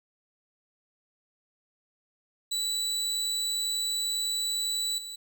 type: tone with level steps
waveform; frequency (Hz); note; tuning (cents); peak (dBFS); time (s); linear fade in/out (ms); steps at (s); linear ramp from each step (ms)
30% pulse; 3951; B7; 0; -25 / -35; 2.51-5.16; 10; 4.98; 2
effects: none